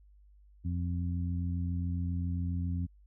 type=harmonic tone; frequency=87.31 Hz; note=F2; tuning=in tune; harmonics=1 / 2 / 3; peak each=-31 / -37 / -41 dBFS; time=0.64-2.87 s; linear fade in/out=20 ms; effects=added 50 Hz sine -56 dBFS peak until 3.06 s